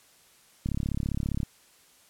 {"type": "click train", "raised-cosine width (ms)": 5, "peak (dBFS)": -17, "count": 28, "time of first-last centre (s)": [0.66, 1.431], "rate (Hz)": 35, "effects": ["white hiss -59 dBFS RMS until 2.09 s", "low-pass 12000 Hz 12 dB/octave"]}